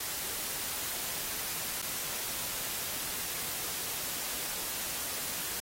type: noise with dropouts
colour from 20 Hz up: white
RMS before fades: -36 dBFS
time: 0-5.6 s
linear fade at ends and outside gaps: 5 ms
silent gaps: 1.819-1.823 s
effects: AAC 48 kbps